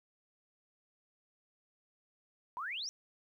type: exponential sweep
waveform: sine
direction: up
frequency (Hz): 932.3 to 5920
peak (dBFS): -37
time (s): 2.57-2.89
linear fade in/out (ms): 0
effects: 12-bit